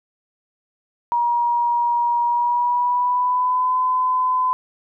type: tone with pitch glide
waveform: sine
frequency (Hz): 952 to 1014.5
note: A#5 to B5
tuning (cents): +36 to +46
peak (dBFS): -16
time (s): 1.12-4.53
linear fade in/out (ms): 0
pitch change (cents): +110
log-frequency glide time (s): 2.25-3.75
effects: none